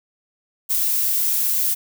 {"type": "noise", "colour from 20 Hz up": "violet", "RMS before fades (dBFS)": -20, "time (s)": [0.69, 1.75], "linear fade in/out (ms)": 20, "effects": []}